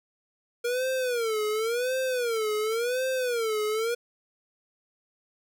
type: tone with vibrato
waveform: square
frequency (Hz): 470.7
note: A#4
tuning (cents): +17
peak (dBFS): -26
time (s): 0.64-3.95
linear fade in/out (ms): 10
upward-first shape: sine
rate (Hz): 0.92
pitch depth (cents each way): 180
effects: none